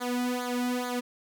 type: tone with flanger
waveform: sawtooth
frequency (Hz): 246.9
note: B3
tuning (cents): 0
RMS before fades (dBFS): -30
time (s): 0-1.01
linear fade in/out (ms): 20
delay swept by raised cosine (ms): 0.36 to 1.86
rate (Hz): 2.3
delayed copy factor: -0.85
effects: none